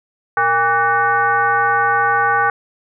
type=tone with frequency modulation; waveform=sine; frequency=1153 Hz; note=D6; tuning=32 cents flat; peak=-12 dBFS; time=0.37-2.5 s; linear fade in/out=2 ms; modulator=345 Hz; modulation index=1.5; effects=none